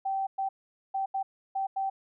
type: tone bursts at uneven times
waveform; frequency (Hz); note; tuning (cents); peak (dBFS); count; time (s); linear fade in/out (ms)
sine; 776; G5; -18; -27; 6; 0.05-0.27 / 0.38-0.49 / 0.94-1.06 / 1.14-1.23 / 1.55-1.67 / 1.76-1.9; 10
effects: none